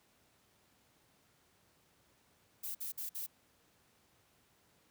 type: noise bursts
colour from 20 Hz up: violet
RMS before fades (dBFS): -41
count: 4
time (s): 2.63-3.266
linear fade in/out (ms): 10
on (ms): 120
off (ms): 52
effects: pink hiss -70 dBFS RMS until 4.9 s + high-pass 80 Hz 12 dB/octave